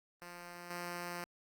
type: tone with level steps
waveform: 5% pulse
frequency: 174.9 Hz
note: F3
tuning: 3 cents sharp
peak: -36 / -29 dBFS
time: 0.22-1.24 s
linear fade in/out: 0 ms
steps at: 0.7 s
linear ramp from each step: 5 ms
effects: Opus 32 kbps